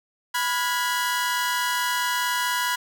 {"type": "chord", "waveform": "sawtooth", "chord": "F diminished", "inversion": "second", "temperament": "equal with one note detuned", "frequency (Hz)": [987.8, 1432, 1661.2], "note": ["Cb6", "F6", "Ab6"], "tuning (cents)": [0, 43, 0], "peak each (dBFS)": [-21, -26, -25], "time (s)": [0.34, 2.76], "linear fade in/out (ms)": 10, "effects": []}